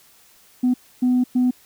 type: tone bursts at uneven times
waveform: sine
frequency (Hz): 250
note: B3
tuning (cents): +21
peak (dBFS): -13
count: 3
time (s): 0.63-0.74 / 1.02-1.24 / 1.35-1.51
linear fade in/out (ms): 10
effects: tanh soft clip ceiling -12 dBFS + white hiss -53 dBFS RMS until 1.65 s